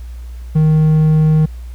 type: tone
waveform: triangle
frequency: 155.8 Hz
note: D#3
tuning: 3 cents sharp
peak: -6 dBFS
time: 0.55-1.46 s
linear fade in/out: 10 ms
effects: added 60 Hz sine -26 dBFS peak until 1.74 s + pink hiss -49 dBFS RMS until 1.74 s